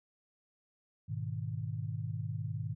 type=chord; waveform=sine; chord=G# minor; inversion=none; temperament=equal; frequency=103.83 / 123.47 / 155.56 Hz; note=G#2 / B2 / D#3; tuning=0 / 0 / 0 cents; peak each=-38 / -39 / -40 dBFS; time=1.08-2.75 s; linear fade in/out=20 ms; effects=none